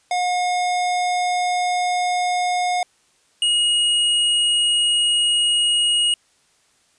square tone pair in turn, 720 / 2880 Hz, F#5 / F#7, -47 / -47 cents, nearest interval 2 octaves, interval 2400 cents, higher second, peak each -19 / -16 dBFS, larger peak second, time 0.11-2.83 / 3.42-6.14 s, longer neither, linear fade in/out 2 ms, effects white hiss -60 dBFS RMS until 6.98 s + resampled to 22050 Hz

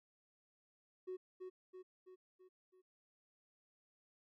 triangle tone with echo, 370 Hz, F#4, in tune, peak -38 dBFS, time 1.07-1.17 s, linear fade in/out 20 ms, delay 330 ms, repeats 5, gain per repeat -5 dB, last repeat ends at 2.82 s, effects tanh soft clip ceiling -38 dBFS + MP3 96 kbps

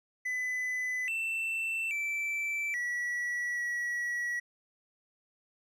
triangle tone with pitch steps, 2005 / 2675 / 2328 / 1940 / 1928 Hz, B6 / E7 / D7 / B6 / B6, +26 / +25 / -16 / -31 / -42 cents, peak -29 dBFS, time 0.25-4.4 s, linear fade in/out 10 ms, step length 830 ms, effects none

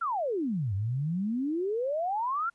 sine exponential two-way sweep, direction down then up, 1422 to 93.6 to 1422 Hz, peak -27 dBFS, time 0.01-2.5 s, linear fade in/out 10 ms, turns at 0.74 s, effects pink hiss -72 dBFS RMS until 2.54 s + resampled to 24000 Hz

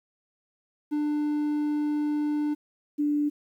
triangle / sine tone pair in turn, 297.4 / 294 Hz, D4 / D4, +22 / +2 cents, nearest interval unison, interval 20 cents, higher first, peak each -22 dBFS, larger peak neither, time 0.91-2.55 / 2.98-3.3 s, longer first, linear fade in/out 20 ms, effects 10-bit

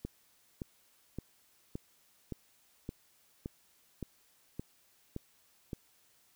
click train, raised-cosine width 3 ms, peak -25 dBFS, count 11, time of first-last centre 0.05-5.732 s, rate 1.76 Hz, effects white hiss -68 dBFS RMS until 6.35 s

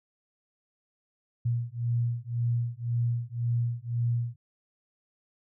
sine beating tone pair, 117.8 / 119.7 Hz, A#2 / A#2, +19 / +46 cents, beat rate 1.9 Hz, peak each -29 dBFS, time 1.45-4.36 s, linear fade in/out 10 ms, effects none

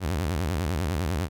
sawtooth tone with vibrato, 82.41 Hz, E2, in tune, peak -21 dBFS, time 0-1.29 s, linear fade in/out 50 ms, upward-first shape sine, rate 10 Hz, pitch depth 280 cents each way, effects none

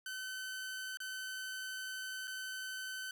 sawtooth tone with dropouts, 1524 Hz, G6, 49 cents flat, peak -37 dBFS, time 0.06-3.11 s, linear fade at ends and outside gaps 2 ms, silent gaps 0.972-1.002 / 2.273-2.277 s, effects none

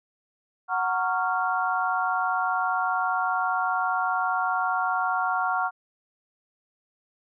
sine chord, Gb major seventh, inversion none, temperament just, 740 / 925 / 1110 / 1387.5 Hz, Gb5 / Bb5 / Db6 / F6, 0 / -14 / +2 / -12 cents, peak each -27 / -31 / -29 / -27 dBFS, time 0.68-5.71 s, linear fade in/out 50 ms, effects none

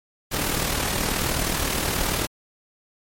pink noise with amplitude modulation, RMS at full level -22 dBFS, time 0.31-2.27 s, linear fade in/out 20 ms, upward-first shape sine, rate 38.9 Hz, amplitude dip 50%, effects MP3 64 kbps

